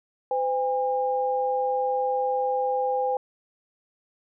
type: tone pair together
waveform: sine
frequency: 510 / 809.6 Hz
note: C5 / G#5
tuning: -44 / -44 cents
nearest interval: minor sixth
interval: 800 cents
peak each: -25 dBFS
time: 0.31-3.17 s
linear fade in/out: 2 ms
effects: none